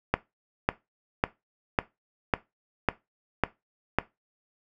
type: click train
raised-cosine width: 0.5 ms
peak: -6 dBFS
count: 8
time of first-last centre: 0.14-3.986 s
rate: 1.82 Hz
effects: noise-tail reverb RT60 0.2 s tail -17 dB re dry